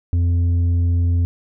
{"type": "tone with tanh clipping", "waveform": "sine", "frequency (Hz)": 86.4, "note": "F2", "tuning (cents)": -18, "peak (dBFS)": -15, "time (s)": [0.13, 1.25], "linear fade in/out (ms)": 0, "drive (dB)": 5, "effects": []}